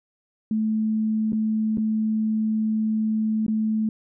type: tone with dropouts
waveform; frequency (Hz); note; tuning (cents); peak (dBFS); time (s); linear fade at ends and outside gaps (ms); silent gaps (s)
sine; 217.9; A3; -17; -20; 0.51-3.89; 2; 1.322-1.33 / 1.773-1.781 / 3.465-3.481
effects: none